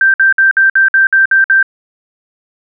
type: tone bursts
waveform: sine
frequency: 1568 Hz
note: G6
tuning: in tune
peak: -5 dBFS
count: 9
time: 0.01-1.628 s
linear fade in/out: 2 ms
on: 130 ms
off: 56 ms
effects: none